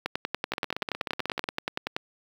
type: two click trains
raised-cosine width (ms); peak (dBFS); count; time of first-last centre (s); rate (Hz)
0.3; -11 / -14; 21 / 16; 0.06-1.965 / 0.52-1.44; 10.5 / 16.3
effects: high-pass 150 Hz 12 dB/octave + 7-bit